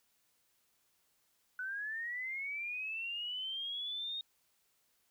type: linear sweep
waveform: sine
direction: up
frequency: 1480 to 3729 Hz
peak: -37 dBFS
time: 1.59-4.21 s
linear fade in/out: 2 ms
effects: white hiss -75 dBFS RMS until 5.1 s